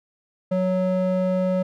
triangle ring-modulated tone, 370 Hz, F#4, in tune, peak -14 dBFS, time 0.51-1.63 s, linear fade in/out 10 ms, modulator 186 Hz, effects none

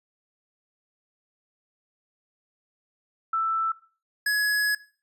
sine / square tone pair in turn, 1325 / 1683.8 Hz, E6 / G#6, +9 / +23 cents, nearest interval major third, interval 414 cents, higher second, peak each -22 dBFS, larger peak neither, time 3.33-3.72 / 4.26-4.75 s, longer second, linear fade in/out 5 ms, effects noise-tail reverb RT60 0.4 s tail -19 dB re dry + resampled to 32000 Hz

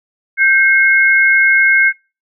sine tone pair together, 1568 / 2164 Hz, G6 / C#7, 0 / -42 cents, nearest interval tritone, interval 558 cents, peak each -10 dBFS, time 0.37-1.93 s, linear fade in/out 50 ms, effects noise-tail reverb RT60 0.3 s tail -24 dB re dry

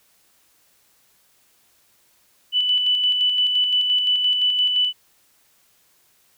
sine tone with tremolo, 2983 Hz, F#7, 13 cents sharp, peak -15 dBFS, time 2.52-4.93 s, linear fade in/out 50 ms, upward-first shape square, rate 5.8 Hz, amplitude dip 35%, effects white hiss -60 dBFS RMS until 6.37 s

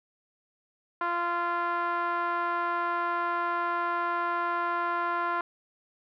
5% pulse tone with low-pass filter, 345.7 Hz, F4, 18 cents flat, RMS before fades -29 dBFS, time 1.01-5.41 s, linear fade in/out 2 ms, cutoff 1200 Hz, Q 3.8, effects none

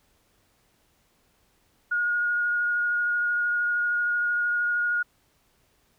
sine tone with vibrato, 1437 Hz, F6, 49 cents sharp, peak -22 dBFS, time 1.91-5.03 s, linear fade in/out 10 ms, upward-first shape sine, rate 13 Hz, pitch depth 11 cents each way, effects pink hiss -66 dBFS RMS until 5.98 s

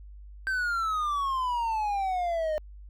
triangle exponential sweep, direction down, 1568 to 605 Hz, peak -24 dBFS, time 0.47-2.58 s, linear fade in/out 0 ms, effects added 50 Hz sine -43 dBFS peak until 2.89 s

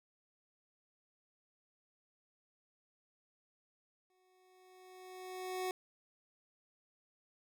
25% pulse tone with exponential growth, 370 Hz, F#4, in tune, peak -31 dBFS, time 4.1-5.71 s, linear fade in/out 1 ms, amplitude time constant 350 ms, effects none

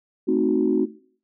sine chord, A diminished seventh, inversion none, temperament equal, 220 / 261.6 / 311.1 / 370 Hz, A3 / C4 / Eb4 / Gb4, 0 / 0 / 0 / 0 cents, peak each -26 / -23 / -23 / -20 dBFS, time 0.27-0.86 s, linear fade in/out 20 ms, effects noise-tail reverb RT60 0.5 s tail -18 dB re dry + tanh soft clip ceiling -8 dBFS

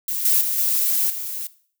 violet noise with level steps, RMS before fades -25 / -17 / -23 / -20 / -29 dBFS, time 0.08-1.47 s, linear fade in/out 2 ms, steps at 0.25 / 0.41 / 0.58 / 1.1 s, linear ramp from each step 2 ms, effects noise-tail reverb RT60 0.5 s tail -17 dB re dry

